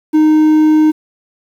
triangle tone, 309.2 Hz, D#4, 11 cents flat, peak -4 dBFS, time 0.13-0.92 s, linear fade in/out 20 ms, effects 7-bit

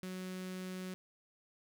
sawtooth tone with notch filter, 185 Hz, F#3, in tune, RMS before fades -43 dBFS, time 0.03-0.94 s, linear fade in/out 0 ms, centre 820 Hz, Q 1.2, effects none

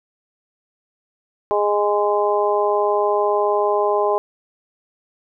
harmonic tone, 206.5 Hz, G#3, 10 cents flat, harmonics 2 / 3 / 4 / 5, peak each -19 / -21 / -22 / -23 dBFS, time 1.51-4.18 s, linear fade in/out 0 ms, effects none

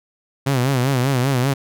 sawtooth tone with vibrato, 130.81 Hz, C3, in tune, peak -12 dBFS, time 0.46-1.54 s, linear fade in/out 10 ms, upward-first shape sine, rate 5.1 Hz, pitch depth 120 cents each way, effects none

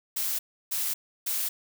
blue noise bursts, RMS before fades -29 dBFS, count 3, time 0.16-1.49 s, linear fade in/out 10 ms, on 230 ms, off 320 ms, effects none

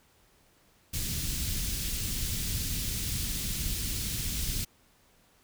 pink band-stop noise, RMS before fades -32 dBFS, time 0.93-4.65 s, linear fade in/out 10 ms, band 170 to 3600 Hz, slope 12 dB/octave, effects pink hiss -64 dBFS RMS until 5.43 s

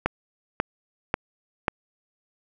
click train, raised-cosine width 0.5 ms, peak -6 dBFS, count 4, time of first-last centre 0.06-1.682 s, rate 1.85 Hz, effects none

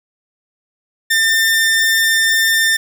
sawtooth tone, 1798 Hz, A6, 37 cents sharp, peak -8 dBFS, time 1.1-2.77 s, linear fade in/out 10 ms, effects none

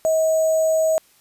sine tone with sample-and-hold, 638 Hz, D#5, 43 cents sharp, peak -15 dBFS, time 0.05-0.98 s, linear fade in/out 0 ms, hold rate 7350 Hz, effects white hiss -56 dBFS RMS until 1.2 s + resampled to 32000 Hz

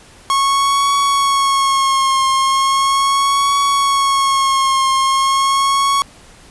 45% pulse tone with vibrato, 1094 Hz, C#6, 23 cents flat, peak -12 dBFS, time 0.3-6.02 s, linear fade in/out 0 ms, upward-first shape triangle, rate 0.38 Hz, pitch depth 42 cents each way, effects pink hiss -43 dBFS RMS until 6.5 s + resampled to 24000 Hz

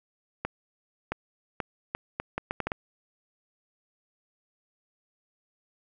accelerating click train, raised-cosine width 0.5 ms, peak -14 dBFS, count 10, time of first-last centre 0.45-2.718 s, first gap 670 ms, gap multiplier 0.72, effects none

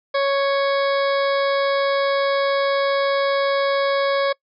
harmonic tone, 554.4 Hz, C#5, in tune, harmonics 1 / 2 / 3 / 4 / 6 / 7 / 8 / 9, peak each -18 / -24 / -28 / -30 / -34 / -35 / -36 / -37 dBFS, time 0.14-4.33 s, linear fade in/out 10 ms, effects noise-tail reverb RT60 0.1 s tail -24 dB re dry

